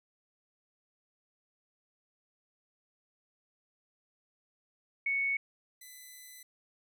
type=tone pair in turn; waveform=sine / 5% pulse; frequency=2217 / 2007 Hz; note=C#7 / B6; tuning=0 / +27 cents; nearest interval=major second; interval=173 cents; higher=first; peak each=-28 / -39 dBFS; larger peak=first; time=5.06-5.37 / 5.81-6.43 s; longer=second; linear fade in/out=5 ms; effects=none